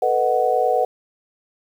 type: chord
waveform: sine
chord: B dominant seventh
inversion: third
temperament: just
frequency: 444.5 / 493.9 / 617.4 / 740.8 Hz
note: A4 / B4 / D#5 / F#5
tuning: +18 / 0 / -14 / +2 cents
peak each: -24 / -20 / -24 / -19 dBFS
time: 0.02-0.85 s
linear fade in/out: 5 ms
effects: 8-bit